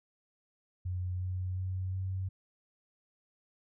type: tone with pitch steps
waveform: sine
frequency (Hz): 90.8 / 91.96 / 93.14 / 94.33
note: F#2 / F#2 / F#2 / F#2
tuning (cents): -32 / -10 / +12 / +34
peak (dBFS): -32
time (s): 0.85-2.29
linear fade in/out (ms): 10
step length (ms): 360
effects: none